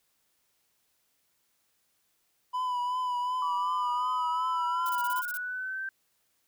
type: tone with vibrato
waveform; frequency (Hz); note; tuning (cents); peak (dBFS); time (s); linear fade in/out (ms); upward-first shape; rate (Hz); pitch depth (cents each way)
triangle; 994; B5; +11; -26; 2.53-5.22; 20; triangle; 2.7; 38
type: exponential sweep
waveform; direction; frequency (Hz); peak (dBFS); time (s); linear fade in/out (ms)
sine; up; 1146 to 1568; -32; 3.42-5.89; 2
type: noise bursts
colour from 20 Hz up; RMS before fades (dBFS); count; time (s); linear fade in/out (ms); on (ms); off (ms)
violet; -39; 9; 4.86-5.372; 0; 32; 28
effects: white hiss -73 dBFS RMS until 6.47 s